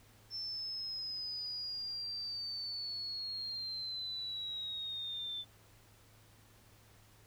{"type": "linear sweep", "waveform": "sine", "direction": "down", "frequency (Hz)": [5350, 3520], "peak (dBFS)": -38, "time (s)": [0.3, 5.45], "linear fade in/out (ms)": 50, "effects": ["added 106 Hz sine -64 dBFS peak until 7.26 s", "pink hiss -64 dBFS RMS until 7.26 s"]}